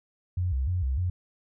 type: tone with vibrato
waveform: sine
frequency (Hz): 76.8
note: D#2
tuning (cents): -22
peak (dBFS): -24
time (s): 0.37-1.1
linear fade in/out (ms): 5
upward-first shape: square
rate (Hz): 3.3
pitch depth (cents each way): 270
effects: none